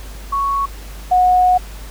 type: tone pair in turn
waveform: sine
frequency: 1111 / 729.7 Hz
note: C#6 / F#5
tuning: +4 / -24 cents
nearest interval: perfect fifth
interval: 728 cents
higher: first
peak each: -15 / -9 dBFS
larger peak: second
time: 0.32-0.66 / 1.11-1.58 s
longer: second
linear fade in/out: 10 ms
effects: added 50 Hz sine -30 dBFS peak until 1.9 s + pink hiss -39 dBFS RMS until 1.9 s